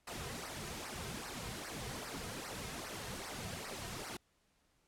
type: noise with flanger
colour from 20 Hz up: pink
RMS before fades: -44 dBFS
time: 0.07-4.17 s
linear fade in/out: 5 ms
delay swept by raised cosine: 0.28 to 3.58 ms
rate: 2.5 Hz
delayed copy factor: -0.75
effects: pink hiss -75 dBFS RMS until 4.87 s + low-pass 11000 Hz 12 dB/octave